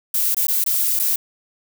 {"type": "noise with dropouts", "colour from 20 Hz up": "violet", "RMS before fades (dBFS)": -19, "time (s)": [0.14, 1.16], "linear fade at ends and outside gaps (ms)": 5, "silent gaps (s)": [[0.346, 0.367], [0.47, 0.482], [0.641, 0.662], [0.992, 0.996]], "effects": []}